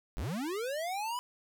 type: linear sweep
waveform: square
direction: up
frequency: 32.7 to 1006 Hz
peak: -34 dBFS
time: 0.17-1.19 s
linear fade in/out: 0 ms
effects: none